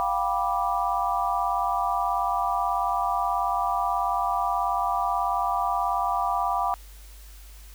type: chord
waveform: sine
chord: G dominant seventh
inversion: third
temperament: just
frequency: 705.6 / 784 / 980 / 1176 Hz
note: F5 / G5 / B5 / D6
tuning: +18 / 0 / -14 / +2 cents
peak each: -28 dBFS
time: 0-6.74 s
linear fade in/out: 0 ms
effects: added 50 Hz sine -43 dBFS peak until 7.74 s + white hiss -52 dBFS RMS until 7.74 s